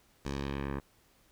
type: tone with low-pass filter sweep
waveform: 10% pulse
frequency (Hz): 69.3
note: C#2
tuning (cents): 0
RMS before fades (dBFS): -36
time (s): 0.25-0.8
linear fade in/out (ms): 5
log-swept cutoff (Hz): 7300 to 1400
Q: 1.2
effects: pink hiss -66 dBFS RMS until 1.31 s